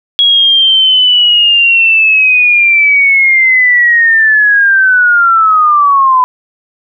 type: linear sweep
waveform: sine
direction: down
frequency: 3328 to 1000 Hz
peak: -4 dBFS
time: 0.19-6.24 s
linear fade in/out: 0 ms
effects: none